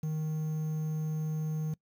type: tone with quantisation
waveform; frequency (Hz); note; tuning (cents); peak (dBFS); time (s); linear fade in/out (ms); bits
triangle; 155.7; D#3; +2; -28; 0.03-1.74; 5; 9
effects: noise-tail reverb RT60 0.1 s tail -23 dB re dry